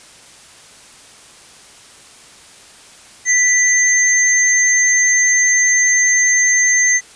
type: tone pair together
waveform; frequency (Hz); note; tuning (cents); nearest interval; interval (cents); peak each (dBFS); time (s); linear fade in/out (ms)
sine; 1975.5 / 6305; B6 / G8; 0 / +9; octave + minor sixth; 2009; -13; 3.25-7.01; 50
effects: white hiss -42 dBFS RMS until 7.15 s + resampled to 22050 Hz